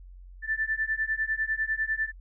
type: beating tone pair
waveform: sine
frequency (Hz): 1760 / 1770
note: A6 / A6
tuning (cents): 0 / +10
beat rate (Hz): 10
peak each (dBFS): -29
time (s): 0.42-2.12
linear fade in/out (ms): 50
effects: added 45 Hz sine -44 dBFS peak until 2.2 s